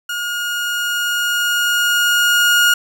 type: tone with level ramp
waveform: 30% pulse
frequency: 1431 Hz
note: F6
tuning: 42 cents sharp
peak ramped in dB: -18 to -7 dBFS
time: 0.09-2.74 s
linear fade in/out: 5 ms
effects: none